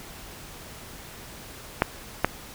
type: clicks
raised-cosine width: 0.5 ms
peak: -3 dBFS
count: 2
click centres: 1.821 / 2.246 s
effects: pink hiss -43 dBFS RMS until 2.54 s